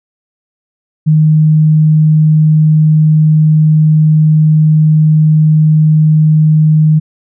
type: tone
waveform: sine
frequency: 155 Hz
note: D#3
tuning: 6 cents flat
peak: -4 dBFS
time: 1.06-7 s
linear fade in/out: 20 ms
effects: none